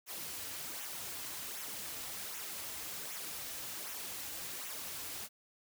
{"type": "noise with flanger", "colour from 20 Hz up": "white", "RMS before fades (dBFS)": -43, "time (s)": [0.06, 5.29], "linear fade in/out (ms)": 50, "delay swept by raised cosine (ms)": [0.21, 5.51], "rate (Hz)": 1.3, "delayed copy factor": -0.55, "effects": []}